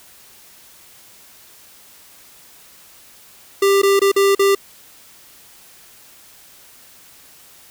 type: tone with dropouts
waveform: square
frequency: 395.5 Hz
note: G4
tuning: 15 cents sharp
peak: -12 dBFS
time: 3.62-4.55 s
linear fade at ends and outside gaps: 5 ms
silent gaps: 3.818-3.831 / 3.994-4.016 / 4.117-4.162 / 4.35-4.393 s
effects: white hiss -46 dBFS RMS until 7.7 s